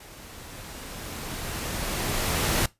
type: noise with level ramp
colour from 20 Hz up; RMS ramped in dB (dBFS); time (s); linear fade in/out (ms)
pink; -46 to -23; 0-2.66; 5
effects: noise-tail reverb RT60 0.2 s tail -20 dB re dry + resampled to 32000 Hz